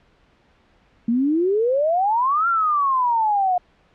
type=exponential two-way sweep; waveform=sine; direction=up then down; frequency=224.5 to 1396.9 to 709 Hz; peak=-16 dBFS; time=1.08-3.58 s; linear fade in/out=5 ms; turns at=2.48 s; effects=pink hiss -58 dBFS RMS until 3.94 s + low-pass 3000 Hz 12 dB/octave